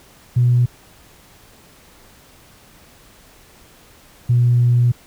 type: tone pair in turn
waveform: sine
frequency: 122.3 / 121.24 Hz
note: B2 / B2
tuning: -16 / -32 cents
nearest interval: unison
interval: 16 cents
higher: first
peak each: -10 dBFS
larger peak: neither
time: 0.36-0.66 / 4.29-4.92 s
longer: second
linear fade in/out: 10 ms
effects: tanh soft clip ceiling -6 dBFS + pink hiss -48 dBFS RMS until 5.06 s